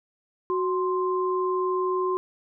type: tone pair together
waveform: sine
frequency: 370 / 1046.5 Hz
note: F#4 / C6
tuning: 0 / 0 cents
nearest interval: octave + tritone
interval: 1800 cents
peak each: -24 / -27 dBFS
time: 0.5-2.17 s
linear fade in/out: 0 ms
effects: none